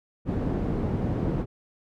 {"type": "low-pass noise", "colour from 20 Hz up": "white", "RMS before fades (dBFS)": -27, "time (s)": [0.25, 1.46], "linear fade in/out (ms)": 50, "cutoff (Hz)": 270, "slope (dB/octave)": 12, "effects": []}